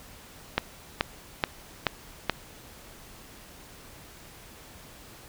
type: click train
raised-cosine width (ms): 0.3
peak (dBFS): -6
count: 5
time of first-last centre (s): 0.58-2.297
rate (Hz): 2.33
effects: pink hiss -49 dBFS RMS until 5.28 s